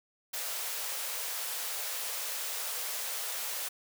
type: high-pass noise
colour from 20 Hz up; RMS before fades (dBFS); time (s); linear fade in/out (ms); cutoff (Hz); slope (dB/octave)
white; -36; 0.33-3.69; 10; 430; 96
effects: none